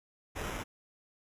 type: noise with sample-and-hold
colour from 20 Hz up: pink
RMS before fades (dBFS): -38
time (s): 0.35-0.64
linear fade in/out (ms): 20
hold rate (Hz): 4410
effects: resampled to 32000 Hz